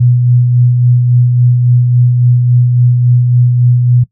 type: tone with tremolo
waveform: sine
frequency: 122.8 Hz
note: B2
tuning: 9 cents flat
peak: -4 dBFS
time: 0-4.04 s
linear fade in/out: 10 ms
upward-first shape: sine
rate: 3.6 Hz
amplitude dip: 35%
effects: noise-tail reverb RT60 0.1 s tail -17 dB re dry